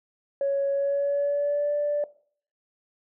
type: tone with pitch glide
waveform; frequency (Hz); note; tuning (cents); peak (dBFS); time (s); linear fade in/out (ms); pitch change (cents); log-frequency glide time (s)
sine; 556 to 585.7; C#5 to D5; +5 to -5; -21; 0.41-2.04; 2; +90; 0.71-1.74
effects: noise-tail reverb RT60 0.5 s tail -19 dB re dry + tanh soft clip ceiling -18 dBFS